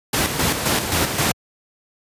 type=noise with tremolo; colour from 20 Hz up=pink; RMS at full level=-18 dBFS; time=0.13-1.32 s; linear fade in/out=5 ms; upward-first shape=square; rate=3.8 Hz; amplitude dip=50%; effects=high-pass 80 Hz 12 dB/octave + resampled to 32000 Hz